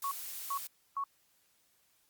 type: noise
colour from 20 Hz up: blue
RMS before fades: -42 dBFS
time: 0.02-0.67 s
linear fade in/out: 2 ms
type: tone bursts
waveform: sine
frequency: 1108.7 Hz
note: C#6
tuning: in tune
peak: -32 dBFS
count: 3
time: 0.04-1.039 s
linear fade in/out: 2 ms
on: 73 ms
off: 390 ms
effects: white hiss -71 dBFS RMS until 2.09 s + Opus 48 kbps